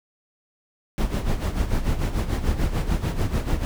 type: noise with tremolo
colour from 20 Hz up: brown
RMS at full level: -20 dBFS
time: 0.98-3.65 s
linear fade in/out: 0 ms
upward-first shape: sine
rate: 6.8 Hz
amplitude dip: 70%
effects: none